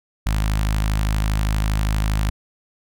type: tone with notch filter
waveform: sawtooth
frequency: 52.5 Hz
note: G#1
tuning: 19 cents sharp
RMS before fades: -20 dBFS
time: 0.26-2.3 s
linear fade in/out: 5 ms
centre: 410 Hz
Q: 0.63
effects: none